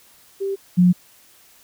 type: tone pair in turn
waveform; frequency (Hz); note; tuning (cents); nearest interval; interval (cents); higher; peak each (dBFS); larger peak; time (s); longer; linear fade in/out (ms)
sine; 392 / 179.11; G4 / F3; 0 / +44; octave + major second; 1356; first; -21 / -10; second; 0.4-0.56 / 0.77-0.93; neither; 20
effects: white hiss -52 dBFS RMS until 1.63 s